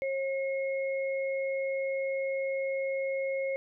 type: tone pair together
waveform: sine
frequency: 540 / 2160 Hz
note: C#5 / C#7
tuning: -45 / -45 cents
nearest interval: 2 octaves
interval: 2400 cents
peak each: -29 / -38 dBFS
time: 0.02-3.56 s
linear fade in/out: 0 ms
effects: none